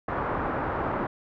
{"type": "low-pass noise", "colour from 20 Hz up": "white", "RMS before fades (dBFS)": -29, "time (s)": [0.08, 1.07], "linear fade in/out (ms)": 5, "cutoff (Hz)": 1300, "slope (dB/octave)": 24, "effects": []}